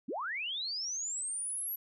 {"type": "linear sweep", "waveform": "sine", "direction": "up", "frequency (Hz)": [180, 11840], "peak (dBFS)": -34, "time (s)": [0.08, 1.76], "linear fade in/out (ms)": 10, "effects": []}